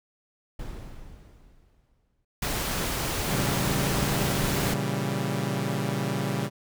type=noise with exponential decay; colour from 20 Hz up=brown; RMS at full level=-33 dBFS; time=0.59-2.25 s; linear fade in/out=5 ms; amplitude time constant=360 ms
type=noise; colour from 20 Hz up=pink; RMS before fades=-29 dBFS; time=2.42-4.74 s; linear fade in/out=5 ms
type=chord; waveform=sawtooth; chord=A# diminished seventh; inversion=none; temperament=equal; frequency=116.54 / 138.59 / 164.81 / 196 Hz; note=A#2 / C#3 / E3 / G3; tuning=0 / 0 / 0 / 0 cents; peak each=-29 / -26 / -31 / -27 dBFS; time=3.26-6.5 s; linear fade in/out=50 ms
effects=none